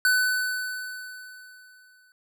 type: tone with exponential decay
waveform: square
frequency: 1503 Hz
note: F#6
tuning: 27 cents sharp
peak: -18 dBFS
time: 0.05-2.12 s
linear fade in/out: 1 ms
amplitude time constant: 450 ms
effects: none